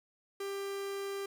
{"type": "tone", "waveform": "45% pulse", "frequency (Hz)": 395.7, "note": "G4", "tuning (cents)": 16, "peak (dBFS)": -36, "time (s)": [0.4, 1.26], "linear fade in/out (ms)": 5, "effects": []}